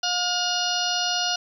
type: harmonic tone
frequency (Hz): 715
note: F5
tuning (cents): +41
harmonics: 1 / 2 / 4 / 5 / 6 / 7 / 8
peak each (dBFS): -29 / -30 / -28 / -35 / -30 / -30 / -30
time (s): 0.03-1.36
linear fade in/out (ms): 5
effects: 9-bit